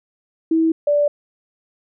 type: tone pair in turn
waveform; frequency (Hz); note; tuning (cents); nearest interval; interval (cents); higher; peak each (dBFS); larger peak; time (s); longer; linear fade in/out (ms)
sine; 324.1 / 584; E4 / D5; -29 / -10; minor seventh; 1019; second; -13; neither; 0.51-0.72 / 0.87-1.08; neither; 5
effects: none